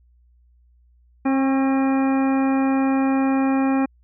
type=harmonic tone with a mistuned harmonic; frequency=268.2 Hz; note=C4; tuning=43 cents sharp; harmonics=1 / 2 / 3 / 4 / 5 / 6 / 7 / 9; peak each=-17 / -29 / -27 / -33 / -35 / -38 / -38 / -36 dBFS; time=1.25-3.86 s; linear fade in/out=10 ms; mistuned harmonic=4; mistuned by=+31 cents; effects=added 60 Hz sine -53 dBFS peak until 4.03 s